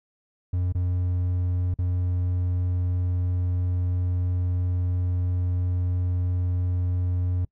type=tone with dropouts; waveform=triangle; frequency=89.7 Hz; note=F2; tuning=47 cents sharp; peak=-20 dBFS; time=0.53-7.45 s; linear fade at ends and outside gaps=5 ms; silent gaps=0.724-0.749 / 1.741-1.787 s; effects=noise-tail reverb RT60 0.1 s tail -24 dB re dry